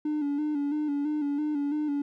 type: tone with vibrato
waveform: triangle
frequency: 293.7 Hz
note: D4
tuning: in tune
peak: -23 dBFS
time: 0.05-2.02 s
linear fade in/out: 5 ms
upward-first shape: square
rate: 3 Hz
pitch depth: 47 cents each way
effects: tanh soft clip ceiling -20 dBFS